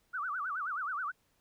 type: tone with vibrato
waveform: sine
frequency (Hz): 1318.5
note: E6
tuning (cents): 0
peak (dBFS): -33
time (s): 0.13-1.12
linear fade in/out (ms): 20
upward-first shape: sine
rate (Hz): 9.4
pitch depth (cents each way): 260
effects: pink hiss -73 dBFS RMS until 1.4 s